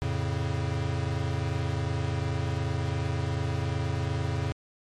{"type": "chord", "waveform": "square", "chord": "F augmented", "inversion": "none", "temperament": "equal", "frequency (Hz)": [87.31, 110, 138.59], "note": ["F2", "A2", "C#3"], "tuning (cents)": [0, 0, 0], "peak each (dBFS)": -32, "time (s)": [0.02, 4.52], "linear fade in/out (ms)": 0, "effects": ["low-pass 6000 Hz 12 dB/octave", "MP3 64 kbps"]}